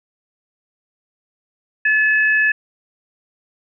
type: tone pair together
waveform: sine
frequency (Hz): 1723 / 2581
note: A6 / E7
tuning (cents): -37 / -37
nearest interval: perfect fifth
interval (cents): 700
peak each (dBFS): -13 / -21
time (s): 1.85-2.52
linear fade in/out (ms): 5
effects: none